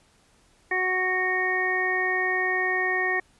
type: harmonic tone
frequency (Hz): 370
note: F#4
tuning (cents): 0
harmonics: 1 / 2 / 3 / 5 / 6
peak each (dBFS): -30 / -31 / -35 / -24 / -32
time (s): 0.71-3.2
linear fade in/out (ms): 5
effects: pink hiss -61 dBFS RMS until 3.39 s + resampled to 24000 Hz